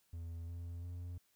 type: tone with pitch steps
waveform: triangle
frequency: 83.8 / 85.71 / 87.66 Hz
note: E2 / F2 / F2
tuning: +29 / -32 / +7 cents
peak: -40 dBFS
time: 0.13-1.18 s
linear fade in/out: 5 ms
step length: 350 ms
effects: white hiss -75 dBFS RMS until 1.35 s